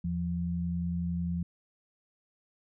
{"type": "tone pair together", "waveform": "sine", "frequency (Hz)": [82.02, 173], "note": ["E2", "F3"], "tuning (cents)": [-8, -16], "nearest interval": "octave + minor second", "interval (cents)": 1292, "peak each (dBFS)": [-35, -30], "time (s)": [0.04, 1.43], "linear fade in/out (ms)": 5, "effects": []}